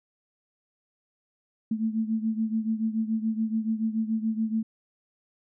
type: beating tone pair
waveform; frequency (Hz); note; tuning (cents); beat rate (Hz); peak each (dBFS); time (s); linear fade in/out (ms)
sine; 219.6 / 226.6; A3 / A#3; -3 / -49; 7; -26 / -30; 1.71-4.63; 5
effects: none